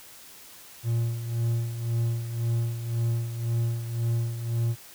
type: tone with tremolo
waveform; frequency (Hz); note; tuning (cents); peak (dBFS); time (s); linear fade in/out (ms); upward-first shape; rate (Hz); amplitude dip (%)
triangle; 116.54; A#2; 0; -20; 0.83-4.76; 50; sine; 1.9; 65
effects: white hiss -48 dBFS RMS until 4.94 s